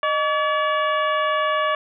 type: harmonic tone with a mistuned harmonic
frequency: 571 Hz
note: D5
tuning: 49 cents flat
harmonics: 1 / 2 / 3 / 4 / 5 / 6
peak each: -23 / -21 / -27 / -33 / -32 / -37 dBFS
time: 0.03-1.75 s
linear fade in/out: 2 ms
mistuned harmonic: 1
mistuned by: +130 cents
effects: none